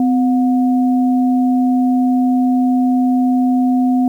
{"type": "tone pair together", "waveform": "sine", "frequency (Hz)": [254.8, 722], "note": ["C4", "F#5"], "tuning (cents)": [-46, -43], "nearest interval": "octave + tritone", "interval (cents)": 1803, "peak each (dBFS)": [-11, -22], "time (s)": [0, 4.08], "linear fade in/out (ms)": 2, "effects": ["8-bit"]}